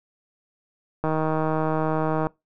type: click train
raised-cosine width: 1 ms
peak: -11 dBFS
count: 194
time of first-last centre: 1.04-2.269 s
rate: 157 Hz
effects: noise-tail reverb RT60 0.2 s tail -23 dB re dry